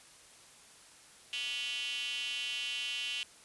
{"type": "tone with high-pass filter", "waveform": "square", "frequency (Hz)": 130.6, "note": "C3", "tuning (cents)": -3, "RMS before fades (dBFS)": -37, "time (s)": [1.33, 3.23], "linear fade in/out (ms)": 0, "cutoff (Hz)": 2900, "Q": 8.9, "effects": ["white hiss -57 dBFS RMS until 3.44 s", "resampled to 24000 Hz"]}